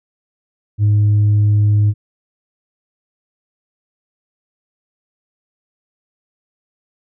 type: tone with tanh clipping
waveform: sine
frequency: 104.3 Hz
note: G#2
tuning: 8 cents sharp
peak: -10 dBFS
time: 0.78-1.94 s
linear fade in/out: 50 ms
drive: 1 dB
effects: none